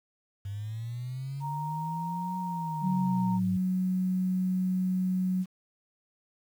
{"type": "linear two-way sweep", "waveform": "sine", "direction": "up then down", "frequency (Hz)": [98, 183.7, 98], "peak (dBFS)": -33, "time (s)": [0.45, 3.57], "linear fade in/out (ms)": 5, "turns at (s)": 2.38}
{"type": "tone with pitch glide", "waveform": "sine", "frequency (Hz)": [932.3, 924.8], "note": ["A#5", "A#5"], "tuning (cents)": [0, -14], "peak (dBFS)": -33, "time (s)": [1.4, 3.4], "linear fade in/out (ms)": 50, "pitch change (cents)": -14, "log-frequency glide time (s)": [2.98, 3.24]}
{"type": "tone", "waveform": "sine", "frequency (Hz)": 185, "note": "F#3", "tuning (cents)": 0, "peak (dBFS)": -25, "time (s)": [2.81, 5.46], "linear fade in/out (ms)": 50}
{"effects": ["9-bit"]}